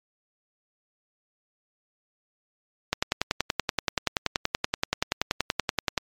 click train, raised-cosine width 0.2 ms, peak -5 dBFS, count 33, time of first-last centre 2.93-5.978 s, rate 10.5 Hz, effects MP3 96 kbps

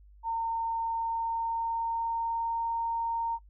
sine tone with pitch glide, 913 to 921.5 Hz, A#5 to A#5, -36 to -20 cents, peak -28 dBFS, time 0.23-3.39 s, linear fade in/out 50 ms, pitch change +16 cents, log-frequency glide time 0.86-2.7 s, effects noise-tail reverb RT60 0.1 s tail -25 dB re dry + added 50 Hz sine -52 dBFS peak until 3.49 s

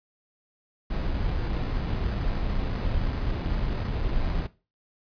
brown noise with sample-and-hold, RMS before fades -27 dBFS, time 0.9-4.47 s, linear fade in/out 10 ms, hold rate 3150 Hz, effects noise-tail reverb RT60 0.3 s tail -17 dB re dry + resampled to 11025 Hz

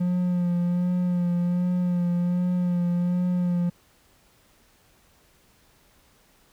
triangle tone with vibrato, 177.1 Hz, F3, 24 cents sharp, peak -19 dBFS, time 0-3.7 s, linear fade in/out 10 ms, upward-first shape sine, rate 1.3 Hz, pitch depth 24 cents each way, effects pink hiss -60 dBFS RMS until 6.52 s

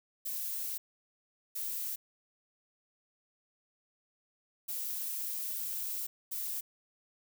violet noise bursts at uneven times, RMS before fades -37 dBFS, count 4, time 0.25-0.78 / 1.55-1.96 / 4.68-6.07 / 6.31-6.61 s, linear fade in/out 10 ms, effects none

